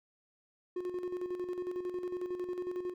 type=tone with tremolo; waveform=triangle; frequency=360.1 Hz; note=F#4; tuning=47 cents flat; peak=-31 dBFS; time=0.76-2.94 s; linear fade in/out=5 ms; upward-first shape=square; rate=11 Hz; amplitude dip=55%; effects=none